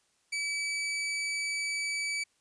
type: tone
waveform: sawtooth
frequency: 2296 Hz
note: D7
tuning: 40 cents flat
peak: -27 dBFS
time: 0.32-2.24 s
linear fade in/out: 10 ms
effects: white hiss -71 dBFS RMS until 2.4 s + resampled to 22050 Hz